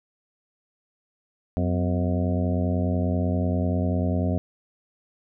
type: harmonic tone with a mistuned harmonic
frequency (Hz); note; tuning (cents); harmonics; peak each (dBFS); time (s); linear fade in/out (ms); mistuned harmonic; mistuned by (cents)
90.2; F#2; -44; 1 / 2 / 3 / 4 / 5 / 6 / 7 / 8; -24 / -27 / -28 / -37 / -37 / -36 / -33 / -40; 1.57-4.38; 0; 3; -94
effects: none